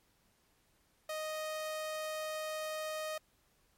sawtooth tone, 622.3 Hz, D#5, in tune, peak -33 dBFS, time 1.09-3.18 s, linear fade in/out 5 ms, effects pink hiss -72 dBFS RMS until 3.77 s + MP3 64 kbps

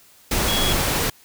sine tone in noise, 3338 Hz, G#7, 8 cents sharp, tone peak -23 dBFS, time 0.48-0.73 s, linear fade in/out 5 ms, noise pink, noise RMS -21 dBFS, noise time 0.31-1.1 s, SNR -5 dB, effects white hiss -52 dBFS RMS until 1.24 s

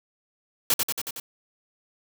white noise with echo, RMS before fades -21 dBFS, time 0.7-0.74 s, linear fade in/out 2 ms, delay 92 ms, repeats 5, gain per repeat -3 dB, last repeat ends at 1.2 s, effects none

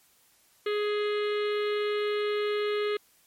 harmonic tone, 417.3 Hz, G#4, 8 cents sharp, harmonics 1 / 3 / 4 / 5 / 6 / 7 / 8 / 9 / 10, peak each -26 / -37 / -42 / -39 / -46 / -43 / -44 / -48 / -47 dBFS, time 0.66-2.97 s, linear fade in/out 5 ms, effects white hiss -63 dBFS RMS until 3.26 s + MP3 64 kbps

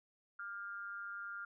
sine tone with amplitude modulation, 1396.9 Hz, F6, in tune, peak -39 dBFS, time 0.39-1.45 s, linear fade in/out 5 ms, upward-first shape sine, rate 196 Hz, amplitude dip 70%, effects none

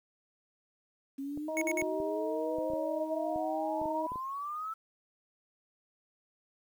sine exponential sweep, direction up, 270 to 1326 Hz, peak -35 dBFS, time 1.18-4.74 s, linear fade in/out 10 ms
clicks, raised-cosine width 2 ms, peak -31 dBFS, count 11, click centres 1.375 / 1.824 / 2.002 / 2.585 / 2.702 / 2.735 / 3.36 / 3.816 / 3.857 / 4.119 / 4.158 s
harmonic tone, 314.9 Hz, D#4, 21 cents sharp, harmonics 1 / 2 / 3, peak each -37 / -34 / -42 dBFS, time 1.48-4.07 s, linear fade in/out 5 ms
square tone bursts, 2207 Hz, C#7, 8 cents flat, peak -32 dBFS, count 3, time 1.57-1.816 s, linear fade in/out 0 ms, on 44 ms, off 57 ms
effects 10-bit

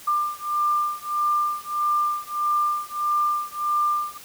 sine beating tone pair, 1193 / 1194.6 Hz, D6 / D6, +27 / +29 cents, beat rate 1.6 Hz, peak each -24 dBFS, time 0.07-4.18 s, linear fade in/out 10 ms, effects white hiss -44 dBFS RMS until 4.24 s

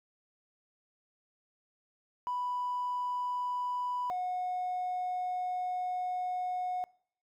triangle tone pair in turn, 987.8 / 728.8 Hz, B5 / F#5, 0 / -26 cents, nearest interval perfect fourth, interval 526 cents, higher first, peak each -28 dBFS, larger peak neither, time 2.27-4.1 / 4.1-6.84 s, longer second, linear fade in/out 0 ms, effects noise-tail reverb RT60 0.6 s tail -26 dB re dry + tanh soft clip ceiling -28 dBFS

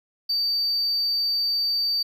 triangle tone, 4617 Hz, D8, 30 cents flat, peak -19 dBFS, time 0.29-2.03 s, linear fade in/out 10 ms, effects tanh soft clip ceiling -16 dBFS

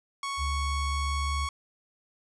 sawtooth tone, 1108.7 Hz, C#6, in tune, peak -27 dBFS, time 0.23-1.49 s, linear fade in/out 2 ms
sine tone with pitch glide, 71.1 to 71.72 Hz, C#2 to D2, +45 to -40 cents, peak -28 dBFS, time 0.37-1.49 s, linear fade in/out 50 ms, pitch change +15 cents, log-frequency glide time 0.85-1.38 s
effects resampled to 22050 Hz

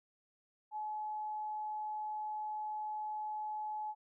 sine tone, 853 Hz, G#5, 46 cents sharp, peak -37 dBFS, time 0.71-3.95 s, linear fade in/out 50 ms, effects none

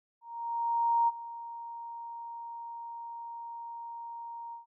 sine tone with ADSR envelope, 933 Hz, A#5, 1 cent sharp, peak -22 dBFS, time 0.21-4.66 s, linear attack 870 ms, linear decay 28 ms, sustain -17 dB, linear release 130 ms, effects none

